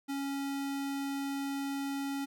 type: tone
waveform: square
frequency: 277.2 Hz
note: C#4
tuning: in tune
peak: -34 dBFS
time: 0.08-2.26 s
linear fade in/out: 20 ms
effects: none